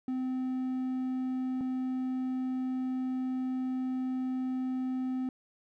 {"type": "tone pair in turn", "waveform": "triangle", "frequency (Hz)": [257.4, 257.4], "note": ["C4", "C4"], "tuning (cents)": [-28, -28], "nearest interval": "unison", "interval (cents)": 0, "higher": "neither", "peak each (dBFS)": -28, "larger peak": "neither", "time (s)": [[0.08, 1.61], [1.61, 5.29]], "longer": "second", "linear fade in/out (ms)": 2, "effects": []}